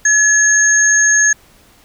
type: tone pair together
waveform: sine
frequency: 1700 / 6497 Hz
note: G#6 / G#8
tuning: +40 / -39 cents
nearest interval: octave + major seventh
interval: 2321 cents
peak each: -11 dBFS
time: 0.05-1.33 s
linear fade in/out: 5 ms
effects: pink hiss -48 dBFS RMS until 1.84 s